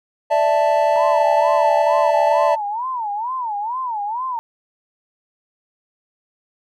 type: chord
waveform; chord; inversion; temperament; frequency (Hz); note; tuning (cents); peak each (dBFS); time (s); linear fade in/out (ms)
triangle; D suspended second; none; equal; 587.3 / 659.3 / 880; D5 / E5 / A5; 0 / 0 / 0; -16; 0.3-2.56; 20
type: tone with vibrato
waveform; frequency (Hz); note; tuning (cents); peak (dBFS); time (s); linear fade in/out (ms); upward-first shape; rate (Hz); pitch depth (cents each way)
sine; 921; A#5; -21; -21; 0.96-4.39; 0; sine; 2.2; 220
effects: none